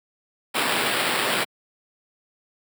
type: noise with sample-and-hold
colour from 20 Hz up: white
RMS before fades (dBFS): -23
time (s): 0.54-1.45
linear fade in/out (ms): 20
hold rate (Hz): 6300
effects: high-pass 200 Hz 12 dB/octave